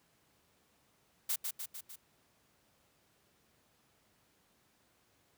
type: noise with echo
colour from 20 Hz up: blue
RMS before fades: -33 dBFS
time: 1.29-1.36 s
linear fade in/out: 10 ms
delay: 150 ms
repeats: 4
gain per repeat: -4 dB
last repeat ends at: 1.96 s
effects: pink hiss -71 dBFS RMS until 5.37 s + high-pass 80 Hz 12 dB/octave